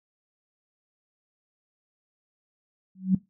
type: tone with exponential growth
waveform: sine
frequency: 188 Hz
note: F#3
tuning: 28 cents sharp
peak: -14 dBFS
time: 2.95-3.15 s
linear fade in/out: 5 ms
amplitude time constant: 42 ms
effects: noise-tail reverb RT60 0.2 s tail -19 dB re dry